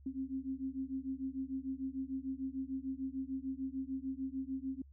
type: beating tone pair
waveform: sine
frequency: 262.5 / 269.2 Hz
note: C4 / C4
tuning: +6 / +49 cents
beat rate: 6.7 Hz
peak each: -40 / -40 dBFS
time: 0.06-4.82 s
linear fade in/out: 5 ms
effects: added 69 Hz sine -55 dBFS peak until 4.92 s